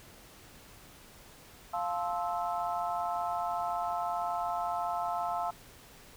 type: chord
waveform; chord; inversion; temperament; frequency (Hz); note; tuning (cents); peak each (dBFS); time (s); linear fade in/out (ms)
sine; F major seventh; none; just; 698.5 / 873.1 / 1047.7 / 1309.6; F5 / A5 / C6 / E6; 0 / -14 / +2 / -12; -33 / -36 / -39 / -38; 1.73-5.51; 10
effects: pink hiss -54 dBFS RMS until 6.16 s